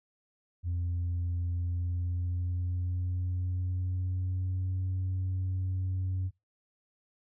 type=tone with pitch glide; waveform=sine; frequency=87.31 to 93.04 Hz; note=F2 to F#2; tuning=0 to +10 cents; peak=-27 dBFS; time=0.63-6.31 s; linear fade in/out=50 ms; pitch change=+110 cents; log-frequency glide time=1.52-4.83 s; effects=noise-tail reverb RT60 0.2 s tail -20 dB re dry + tanh soft clip ceiling -27 dBFS